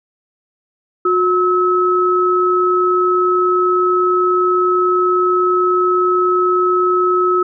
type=tone pair together; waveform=sine; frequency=362.5 / 1291.8 Hz; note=F#4 / E6; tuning=-35 / -35 cents; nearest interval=octave + minor seventh; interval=2200 cents; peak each=-14 dBFS; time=1.05-7.43 s; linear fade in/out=5 ms; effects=none